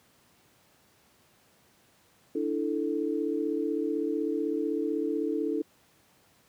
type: chord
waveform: sine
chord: D suspended second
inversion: none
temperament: equal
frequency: 293.7 / 329.6 / 440 Hz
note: D4 / E4 / A4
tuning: 0 / 0 / 0 cents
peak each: -31 dBFS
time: 2.35-5.62 s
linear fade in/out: 5 ms
effects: pink hiss -63 dBFS RMS until 6.48 s + high-pass 100 Hz 12 dB/octave